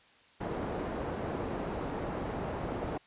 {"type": "low-pass noise", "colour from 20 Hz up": "white", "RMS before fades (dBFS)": -36, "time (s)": [0.4, 2.98], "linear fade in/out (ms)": 10, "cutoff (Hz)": 630, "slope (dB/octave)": 12, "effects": ["white hiss -61 dBFS RMS until 3.06 s", "resampled to 8000 Hz"]}